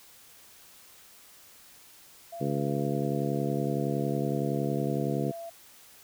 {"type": "tone with pitch glide", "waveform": "sine", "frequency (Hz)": [680, 673.4], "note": ["F5", "E5"], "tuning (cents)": [-46, 37], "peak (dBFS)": -37, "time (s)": [2.32, 5.5], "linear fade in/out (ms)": 10, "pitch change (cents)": -17, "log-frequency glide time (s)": [2.49, 4.81]}
{"type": "harmonic tone", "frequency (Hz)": 70.8, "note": "C#2", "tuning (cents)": 37, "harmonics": [2, 3, 4, 5, 6, 7], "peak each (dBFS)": [-31, -33, -34, -35, -36, -36], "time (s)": [2.4, 5.32], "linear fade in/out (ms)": 20}
{"effects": ["white hiss -54 dBFS RMS until 6.03 s"]}